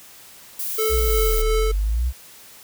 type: noise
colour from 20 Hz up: violet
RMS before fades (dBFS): -27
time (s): 0.59-1.42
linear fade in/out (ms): 5
type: tone with tremolo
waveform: square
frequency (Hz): 437.6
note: A4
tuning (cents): -9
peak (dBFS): -20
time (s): 0.78-1.72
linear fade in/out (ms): 10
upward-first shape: sine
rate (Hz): 2.9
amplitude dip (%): 35
type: exponential two-way sweep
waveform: sine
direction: down then up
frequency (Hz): 65.5 to 37.32 to 65.5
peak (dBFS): -18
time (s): 0.89-2.13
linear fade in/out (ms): 50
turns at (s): 1.43
effects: white hiss -45 dBFS RMS until 2.63 s